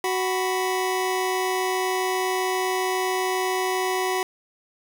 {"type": "tone pair together", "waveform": "25% pulse", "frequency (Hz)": [372.5, 987.6], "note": ["F#4", "B5"], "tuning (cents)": [12, 0], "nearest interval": "octave + perfect fourth", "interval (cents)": 1688, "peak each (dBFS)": [-20, -24], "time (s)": [0.04, 4.23], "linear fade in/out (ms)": 2, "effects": ["9-bit"]}